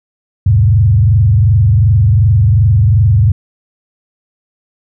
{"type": "tone with frequency modulation", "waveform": "sine", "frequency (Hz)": 103.83, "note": "G#2", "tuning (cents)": 0, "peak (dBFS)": -5, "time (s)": [0.46, 3.32], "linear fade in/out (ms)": 5, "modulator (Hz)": 22.7, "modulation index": 1, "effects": []}